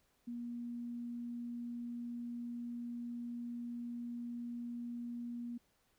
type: tone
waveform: sine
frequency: 238.6 Hz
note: A#3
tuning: 41 cents sharp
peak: -40 dBFS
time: 0.27-5.58 s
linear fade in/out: 10 ms
effects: pink hiss -75 dBFS RMS until 5.98 s